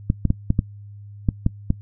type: clicks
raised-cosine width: 5 ms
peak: -5 dBFS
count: 8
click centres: 0.101 / 0.253 / 0.304 / 0.504 / 0.591 / 1.288 / 1.464 / 1.704 s
effects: noise-tail reverb RT60 0.1 s tail -21 dB re dry + added 102 Hz sine -37 dBFS peak until 1.81 s